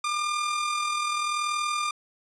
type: tone with amplitude modulation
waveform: sawtooth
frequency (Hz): 1201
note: D6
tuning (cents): +38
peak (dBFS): -20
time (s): 0.04-1.91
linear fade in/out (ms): 5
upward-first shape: sine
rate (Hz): 40.8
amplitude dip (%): 40
effects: resampled to 22050 Hz